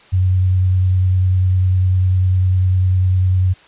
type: tone with vibrato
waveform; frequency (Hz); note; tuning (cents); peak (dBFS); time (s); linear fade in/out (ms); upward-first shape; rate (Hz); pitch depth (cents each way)
sine; 92.5; F#2; 0; -11; 0.12-3.54; 20; sine; 10; 15
effects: white hiss -46 dBFS RMS until 3.67 s + resampled to 8000 Hz